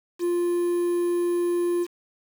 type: tone with quantisation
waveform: triangle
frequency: 349.2 Hz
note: F4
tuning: in tune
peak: -19 dBFS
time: 0.19-1.87 s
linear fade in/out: 50 ms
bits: 7
effects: none